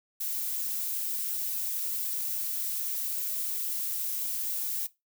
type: noise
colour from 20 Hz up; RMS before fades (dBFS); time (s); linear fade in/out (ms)
violet; -32; 0.2-4.87; 10
effects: noise-tail reverb RT60 0.2 s tail -18 dB re dry